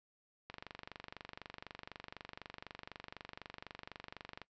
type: click train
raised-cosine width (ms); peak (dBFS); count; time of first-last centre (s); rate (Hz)
0.3; -29; 95; 0.5-4.417; 24
effects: noise-tail reverb RT60 0.1 s tail -19 dB re dry + resampled to 16000 Hz